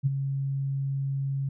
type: tone with ADSR envelope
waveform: sine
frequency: 137.1 Hz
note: C#3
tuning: 19 cents flat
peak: -18 dBFS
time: 0.03-1.49 s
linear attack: 32 ms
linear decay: 22 ms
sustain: -8 dB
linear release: 5 ms
effects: none

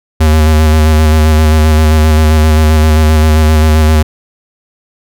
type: tone with vibrato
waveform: square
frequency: 77.78 Hz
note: D#2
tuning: in tune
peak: -5 dBFS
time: 0.2-4.03 s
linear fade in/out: 10 ms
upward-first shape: square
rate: 7.6 Hz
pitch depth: 23 cents each way
effects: none

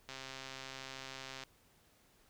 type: click train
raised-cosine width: 0.2 ms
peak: -28 dBFS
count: 180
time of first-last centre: 0.09-1.436 s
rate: 133 Hz
effects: pink hiss -68 dBFS RMS until 2.29 s

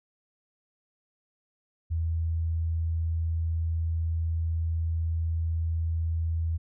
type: tone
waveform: sine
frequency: 82 Hz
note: E2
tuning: 9 cents flat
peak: -25 dBFS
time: 1.9-6.58 s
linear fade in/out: 20 ms
effects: none

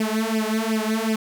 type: tone with flanger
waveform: sawtooth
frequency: 220 Hz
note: A3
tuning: in tune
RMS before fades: -23 dBFS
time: 0-1.16 s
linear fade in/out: 5 ms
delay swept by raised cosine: 0.37 to 4.07 ms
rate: 2.7 Hz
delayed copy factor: +0.9
effects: none

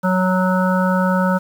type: harmonic tone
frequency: 185 Hz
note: F#3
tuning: in tune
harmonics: 1 / 3 / 5 / 7 / 8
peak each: -16 / -21 / -23 / -24 / -25 dBFS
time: 0.03-1.39 s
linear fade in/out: 20 ms
effects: 7-bit

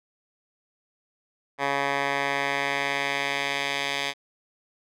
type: tone with band-pass filter sweep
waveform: 10% pulse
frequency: 140.1 Hz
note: C#3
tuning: 19 cents sharp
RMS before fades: -27 dBFS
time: 1.58-4.14 s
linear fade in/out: 50 ms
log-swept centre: 1400 to 3100 Hz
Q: 1.3
effects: none

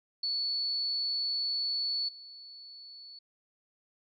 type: tone with level steps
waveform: sine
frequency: 4435 Hz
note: C#8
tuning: in tune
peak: -29 / -46 dBFS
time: 0.23-3.19 s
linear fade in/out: 5 ms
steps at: 2.08 s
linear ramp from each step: 10 ms
effects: none

